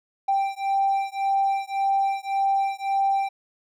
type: beating tone pair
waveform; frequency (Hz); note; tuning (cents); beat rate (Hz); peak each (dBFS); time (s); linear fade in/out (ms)
triangle; 784 / 785.8; G5 / G5; 0 / +4; 1.8; -21 / -21; 0.28-3.29; 10
effects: tanh soft clip ceiling -15 dBFS